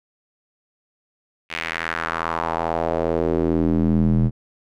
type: tone with band-pass filter sweep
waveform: square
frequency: 41.2 Hz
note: E1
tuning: in tune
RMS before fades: -21 dBFS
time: 1.49-4.31 s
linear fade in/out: 50 ms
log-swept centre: 2500 to 150 Hz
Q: 2.3
effects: none